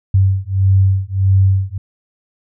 sine beating tone pair, 95.4 / 97 Hz, G2 / G2, -47 / -18 cents, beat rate 1.6 Hz, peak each -13 dBFS, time 0.14-1.78 s, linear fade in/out 5 ms, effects none

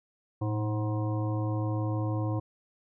harmonic tone with a mistuned harmonic, 105.8 Hz, G#2, 33 cents sharp, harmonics 1 / 3 / 5 / 7 / 9 / 10, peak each -28 / -34 / -39 / -43 / -44 / -44 dBFS, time 0.41-2.4 s, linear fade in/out 10 ms, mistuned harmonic 1, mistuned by +82 cents, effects none

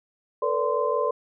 sine tone cluster, 445.2 / 490.8 / 577 / 1036 Hz, A4 / B4 / D5 / C6, +20 / -11 / -31 / -17 cents, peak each -27 dBFS, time 0.42-1.11 s, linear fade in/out 5 ms, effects none

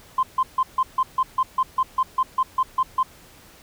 sine tone bursts, 1040 Hz, C6, 11 cents flat, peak -15 dBFS, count 15, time 0.18-3.03 s, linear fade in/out 5 ms, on 50 ms, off 150 ms, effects tanh soft clip ceiling -11 dBFS + pink hiss -49 dBFS RMS until 3.62 s

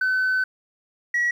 sine tone pair in turn, 1517 / 1921.9 Hz, F#6 / B6, +43 / -48 cents, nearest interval major third, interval 409 cents, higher second, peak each -17 dBFS, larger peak neither, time 0.01-0.44 / 1.14-1.31 s, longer first, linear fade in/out 5 ms, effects tanh soft clip ceiling -17 dBFS + 9-bit

